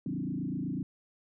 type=tone with frequency modulation; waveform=sine; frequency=220 Hz; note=A3; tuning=in tune; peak=-31 dBFS; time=0.06-0.83 s; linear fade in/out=2 ms; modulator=28 Hz; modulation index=2.8; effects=none